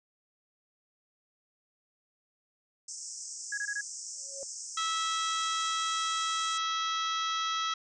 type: band-pass noise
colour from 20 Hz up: pink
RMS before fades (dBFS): -42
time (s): 2.88-6.58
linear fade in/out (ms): 5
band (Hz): 5300 to 8300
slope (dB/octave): 96
type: tone bursts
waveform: sine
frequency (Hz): 1661.2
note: G#6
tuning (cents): 0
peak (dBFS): -31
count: 4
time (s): 3.52-3.811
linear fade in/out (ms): 5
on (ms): 57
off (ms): 21
type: tone with exponential growth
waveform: sine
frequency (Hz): 550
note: C#5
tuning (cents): -14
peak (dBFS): -37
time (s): 4.14-4.43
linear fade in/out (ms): 0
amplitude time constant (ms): 62
type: harmonic tone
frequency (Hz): 653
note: E5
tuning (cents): -17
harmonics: 2 / 3 / 4 / 5 / 6 / 7 / 8 / 9 / 10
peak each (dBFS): -31 / -41 / -45 / -36 / -39 / -51 / -46 / -44 / -54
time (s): 4.77-7.74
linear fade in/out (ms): 5
effects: none